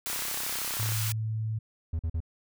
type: high-pass noise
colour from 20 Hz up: white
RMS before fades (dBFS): -33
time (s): 0.06-1.12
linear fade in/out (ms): 0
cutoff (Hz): 900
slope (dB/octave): 24
type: click train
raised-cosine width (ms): 0.5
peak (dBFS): -24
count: 29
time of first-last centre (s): 0.07-0.921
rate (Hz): 32.9
type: tone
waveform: sine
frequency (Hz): 110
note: A2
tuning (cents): 0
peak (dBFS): -28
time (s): 0.79-1.59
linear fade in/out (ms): 10
type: tone bursts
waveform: triangle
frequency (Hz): 81.2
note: E2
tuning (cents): -26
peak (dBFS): -25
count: 3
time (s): 1.93-2.204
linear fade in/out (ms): 5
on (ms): 62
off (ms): 44
effects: none